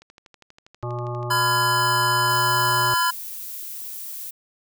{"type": "click train", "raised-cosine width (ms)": 0.2, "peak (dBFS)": -30, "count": 34, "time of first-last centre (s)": [0.02, 2.681], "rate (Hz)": 12.4}
{"type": "harmonic tone", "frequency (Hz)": 121.1, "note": "B2", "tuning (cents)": -34, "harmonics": [1, 3, 5, 7, 9, 10], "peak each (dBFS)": [-28, -33, -35, -36, -38, -38], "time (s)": [0.83, 2.94], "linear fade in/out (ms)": 0}
{"type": "chord", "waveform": "square", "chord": "F diminished", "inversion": "second", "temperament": "just", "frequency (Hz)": [1005.8, 1396.9, 1676.3], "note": ["Cb6", "F6", "Ab6"], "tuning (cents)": [31, 0, 16], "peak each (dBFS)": [-21, -26, -27], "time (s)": [1.3, 3.11], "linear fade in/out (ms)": 10}
{"type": "noise", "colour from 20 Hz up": "violet", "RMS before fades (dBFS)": -34, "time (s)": [2.29, 4.31], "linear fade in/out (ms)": 10}
{"effects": []}